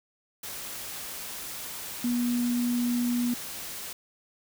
sine tone in noise, 241.8 Hz, B3, 36 cents flat, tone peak -24 dBFS, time 2.04-3.34 s, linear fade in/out 5 ms, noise white, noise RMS -38 dBFS, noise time 0.43-3.93 s, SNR +11 dB, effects none

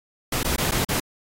pink noise with dropouts, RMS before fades -24 dBFS, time 0.32-1 s, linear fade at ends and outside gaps 5 ms, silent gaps 0.432-0.446 / 0.562-0.58 / 0.712-0.718 / 0.848-0.888 s, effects AAC 48 kbps

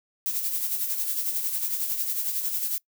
violet noise with tremolo, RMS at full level -26 dBFS, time 0.26-2.78 s, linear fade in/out 0 ms, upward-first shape sine, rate 11 Hz, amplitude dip 50%, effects noise-tail reverb RT60 0.1 s tail -23 dB re dry

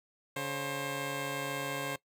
10% pulse tone pair together, 141.48 / 532 Hz, C#3 / C5, +36 / +29 cents, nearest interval octave + major seventh, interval 2293 cents, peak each -29 / -28 dBFS, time 0.36-1.96 s, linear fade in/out 5 ms, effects noise-tail reverb RT60 0.1 s tail -20 dB re dry

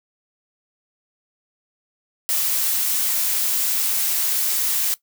blue noise, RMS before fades -21 dBFS, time 2.29-4.94 s, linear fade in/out 0 ms, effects noise-tail reverb RT60 0.1 s tail -18 dB re dry

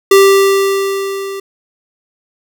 square tone with level ramp, 392 Hz, G4, in tune, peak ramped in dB -3 to -22 dBFS, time 0.11-1.4 s, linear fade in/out 5 ms, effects none

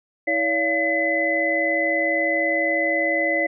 sine tone cluster, 325.2 / 569 / 689 / 2017 Hz, E4 / C#5 / F5 / B6, -23 / +45 / -24 / +36 cents, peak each -27 / -24 / -28 / -21 dBFS, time 0.27-3.47 s, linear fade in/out 10 ms, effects none

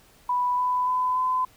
sine tone with pitch steps, 987.8 / 997.5 / 1007.4 / 1017.3 Hz, B5 / B5 / B5 / C6, 0 / +17 / +34 / -49 cents, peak -21 dBFS, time 0.29-1.45 s, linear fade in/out 5 ms, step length 290 ms, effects pink hiss -56 dBFS RMS until 1.56 s

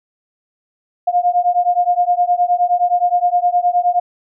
sine beating tone pair, 705 / 714.6 Hz, F5 / F5, +16 / +40 cents, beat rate 9.6 Hz, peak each -15 dBFS, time 1.07-4 s, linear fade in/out 10 ms, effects none

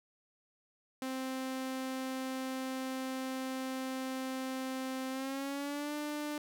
sawtooth tone with pitch glide, 261.6 to 297 Hz, C4 to D4, 0 to +20 cents, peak -32 dBFS, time 1.02-6.38 s, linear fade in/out 2 ms, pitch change +220 cents, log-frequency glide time 5.1-5.94 s, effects none

